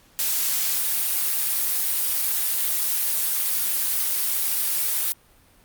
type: noise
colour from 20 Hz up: blue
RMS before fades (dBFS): -23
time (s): 0.19-5.12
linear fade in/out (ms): 0
effects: pink hiss -56 dBFS RMS until 5.64 s + Opus 48 kbps